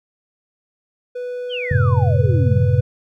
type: tone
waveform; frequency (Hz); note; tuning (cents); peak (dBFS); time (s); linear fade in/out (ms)
triangle; 493.9; B4; 0; -22; 1.15-2.81; 10
type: exponential sweep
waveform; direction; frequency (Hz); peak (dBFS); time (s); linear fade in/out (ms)
sine; down; 3326 to 123.47; -24; 1.49-2.72; 50
type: chord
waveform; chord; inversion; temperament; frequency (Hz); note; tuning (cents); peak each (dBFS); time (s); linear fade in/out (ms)
sine; F# diminished; none; just; 92.5 / 111 / 133.2; F#2 / A2 / C3; 0 / +16 / +31; -17; 1.71-2.81; 5
effects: none